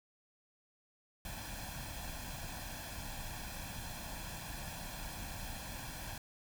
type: noise with comb filter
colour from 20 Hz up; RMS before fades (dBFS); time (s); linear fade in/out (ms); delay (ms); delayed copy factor
pink; -44; 1.25-6.18; 2; 1.2; +0.7
effects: none